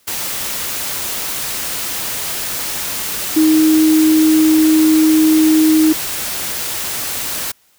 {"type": "tone in noise", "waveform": "sine", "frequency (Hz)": 313.6, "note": "D#4", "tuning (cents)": 14, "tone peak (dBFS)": -8, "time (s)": [3.36, 5.93], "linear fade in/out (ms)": 10, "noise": "white", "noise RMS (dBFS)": -22, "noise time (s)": [0.07, 7.52], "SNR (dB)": 11, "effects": ["white hiss -55 dBFS RMS until 7.78 s"]}